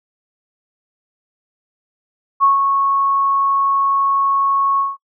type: tone with ADSR envelope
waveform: sine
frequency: 1102 Hz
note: C#6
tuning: 11 cents flat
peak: -8 dBFS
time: 2.4-4.97 s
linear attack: 34 ms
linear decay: 140 ms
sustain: -5 dB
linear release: 180 ms
effects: noise-tail reverb RT60 0.1 s tail -24 dB re dry